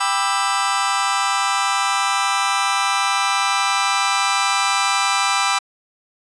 sawtooth chord, E minor seventh, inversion first, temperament just, 791.1 / 988.9 / 1186.7 / 1318.5 Hz, G5 / B5 / D6 / E6, +16 / +2 / +18 / 0 cents, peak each -19 dBFS, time 0-5.59 s, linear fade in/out 10 ms, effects resampled to 22050 Hz

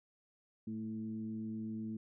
sine tone with frequency modulation, 219.9 Hz, A3, 1 cent flat, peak -38 dBFS, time 0.67-1.97 s, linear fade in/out 5 ms, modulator 108 Hz, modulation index 0.62, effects none

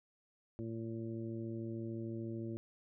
harmonic tone, 113.6 Hz, A#2, 44 cents flat, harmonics 1 / 2 / 3 / 4 / 5, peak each -43 / -44 / -43 / -57 / -54 dBFS, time 0.59-2.57 s, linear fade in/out 0 ms, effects none

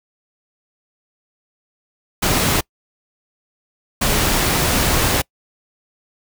pink noise bursts at uneven times, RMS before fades -17 dBFS, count 2, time 2.22-2.61 / 4.01-5.22 s, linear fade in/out 10 ms, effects noise-tail reverb RT60 0.1 s tail -26 dB re dry

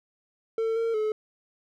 triangle tone with pitch steps, 449.2 / 457.2 / 430.2 Hz, A4 / A#4 / A4, +36 / -34 / -39 cents, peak -22 dBFS, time 0.58-1.12 s, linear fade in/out 2 ms, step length 180 ms, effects none

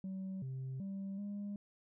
sine tone with pitch steps, 190.3 / 131.6 / 195.2 / 203.2 Hz, F#3 / C3 / G3 / G#3, +49 / +10 / -7 / -38 cents, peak -37 dBFS, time 0.04-1.56 s, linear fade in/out 2 ms, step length 380 ms, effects tanh soft clip ceiling -38 dBFS

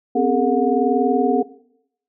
sine tone cluster, 249.3 / 270.2 / 412.3 / 452.6 / 726 Hz, B3 / C#4 / G#4 / A4 / F#5, +16 / -44 / -13 / +49 / -33 cents, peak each -21 dBFS, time 0.15-1.43 s, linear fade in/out 10 ms, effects noise-tail reverb RT60 0.7 s tail -18 dB re dry

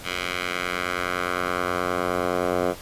10% pulse tone with band-pass filter sweep, 89.6 Hz, F2, 45 cents sharp, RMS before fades -26 dBFS, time 0.03-2.75 s, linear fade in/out 50 ms, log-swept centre 2700 to 680 Hz, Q 1.3, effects pink hiss -41 dBFS RMS until 2.81 s + resampled to 32000 Hz

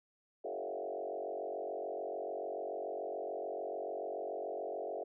sine tone with frequency modulation, 549 Hz, C#5, 17 cents flat, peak -37 dBFS, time 0.44-5.04 s, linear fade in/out 10 ms, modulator 46.9 Hz, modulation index 3.7, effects none

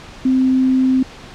sine tone, 260 Hz, C4, 11 cents flat, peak -11 dBFS, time 0.25-1.03 s, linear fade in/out 5 ms, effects pink hiss -37 dBFS RMS until 1.34 s + low-pass 5000 Hz 12 dB/octave

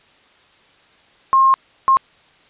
sine tone bursts at uneven times, 1068 Hz, C6, 35 cents sharp, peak -9 dBFS, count 2, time 1.33-1.54 / 1.88-1.97 s, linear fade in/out 0 ms, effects white hiss -52 dBFS RMS until 2.49 s + resampled to 8000 Hz

